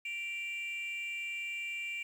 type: tone pair together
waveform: sine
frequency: 2349 / 2779 Hz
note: D7 / F7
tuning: 0 / -9 cents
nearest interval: minor third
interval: 291 cents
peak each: -35 / -40 dBFS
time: 0.05-2.03 s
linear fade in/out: 5 ms
effects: tanh soft clip ceiling -33 dBFS + 10-bit